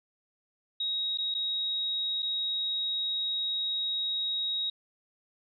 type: tone with dropouts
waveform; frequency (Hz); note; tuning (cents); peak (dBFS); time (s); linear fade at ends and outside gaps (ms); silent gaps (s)
sine; 3791; A#7; +28; -28; 0.8-4.7; 5; 1.175-1.184 / 1.342-1.348 / 2.223-2.227
effects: none